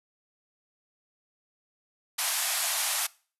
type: band-pass noise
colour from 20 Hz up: white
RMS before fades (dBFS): -29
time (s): 2.18-3.07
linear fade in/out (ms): 10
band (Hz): 610 to 13000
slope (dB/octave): 96
effects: noise-tail reverb RT60 0.4 s tail -22 dB re dry